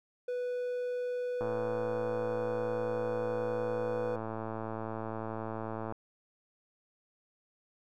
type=tone; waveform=triangle; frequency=493.9 Hz; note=B4; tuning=in tune; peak=-30 dBFS; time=0.28-4.16 s; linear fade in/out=5 ms
type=click train; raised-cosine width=1 ms; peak=-24 dBFS; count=502; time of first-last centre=1.41-5.924 s; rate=111 Hz
effects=none